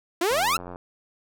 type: exponential sweep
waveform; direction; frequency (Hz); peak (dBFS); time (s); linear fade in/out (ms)
sawtooth; up; 324.1 to 1395; -17; 0.21-0.57; 5
type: click train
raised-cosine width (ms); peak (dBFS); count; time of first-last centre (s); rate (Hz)
1; -24; 41; 0.31-0.759; 89.1
effects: none